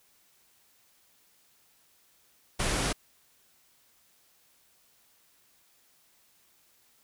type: low-pass noise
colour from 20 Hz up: pink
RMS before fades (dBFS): -29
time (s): 2.59-2.93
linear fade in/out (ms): 10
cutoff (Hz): 11000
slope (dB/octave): 96
effects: white hiss -65 dBFS RMS until 7.03 s